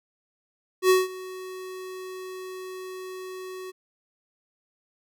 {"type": "tone with ADSR envelope", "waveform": "square", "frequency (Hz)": 372.4, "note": "F#4", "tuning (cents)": 11, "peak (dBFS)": -15, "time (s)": [0.82, 3.72], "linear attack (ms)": 76, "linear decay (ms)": 180, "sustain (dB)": -21, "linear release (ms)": 24, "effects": []}